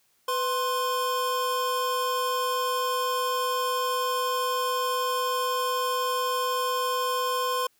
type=tone pair together; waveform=square; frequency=498.1 / 1052 Hz; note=B4 / C6; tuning=+15 / +9 cents; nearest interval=octave + minor second; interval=1294 cents; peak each=-30 / -27 dBFS; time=0.28-7.67 s; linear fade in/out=5 ms; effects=white hiss -67 dBFS RMS until 7.79 s